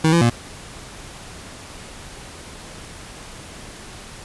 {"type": "tone with pitch steps", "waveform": "25% pulse", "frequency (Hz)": [159.2, 169.3, 118], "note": ["D#3", "E3", "A#2"], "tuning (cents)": [40, 46, 22], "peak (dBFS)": -9, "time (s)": [0.04, 0.298], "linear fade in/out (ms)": 5, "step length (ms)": 86, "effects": ["pink hiss -38 dBFS RMS until 4.24 s", "resampled to 24000 Hz"]}